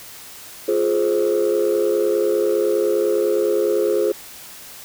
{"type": "chord", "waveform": "sine", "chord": "F minor", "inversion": "none", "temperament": "just", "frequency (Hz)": [349.2, 419.1, 523.8], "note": ["F4", "Ab4", "C5"], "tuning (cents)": [0, 16, 2], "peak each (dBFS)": [-20, -17, -20], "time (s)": [0.68, 4.12], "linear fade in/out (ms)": 5, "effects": ["tanh soft clip ceiling -11 dBFS", "white hiss -39 dBFS RMS until 4.84 s"]}